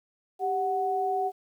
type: tone pair together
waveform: sine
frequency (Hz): 393.1 / 742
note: G4 / F#5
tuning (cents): +5 / +5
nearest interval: major seventh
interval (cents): 1100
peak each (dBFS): -30 / -26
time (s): 0.39-1.32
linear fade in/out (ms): 50
effects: 10-bit